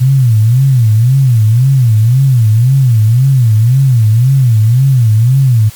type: tone with vibrato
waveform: sine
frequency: 121.3 Hz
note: B2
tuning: 31 cents flat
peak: -4 dBFS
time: 0-5.7 s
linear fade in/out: 20 ms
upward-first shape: sine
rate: 1.9 Hz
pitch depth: 210 cents each way
effects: white hiss -34 dBFS RMS until 5.75 s + MP3 96 kbps